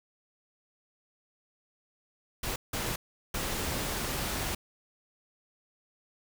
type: noise bursts at uneven times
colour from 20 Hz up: pink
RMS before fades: -33 dBFS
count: 3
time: 2.43-2.56 / 2.73-2.96 / 3.34-4.55 s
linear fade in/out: 5 ms
effects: none